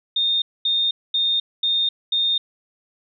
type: tone bursts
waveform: sine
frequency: 3658 Hz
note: A#7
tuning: 33 cents flat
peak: -17 dBFS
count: 5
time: 0.16-2.38 s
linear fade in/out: 5 ms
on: 260 ms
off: 230 ms
effects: none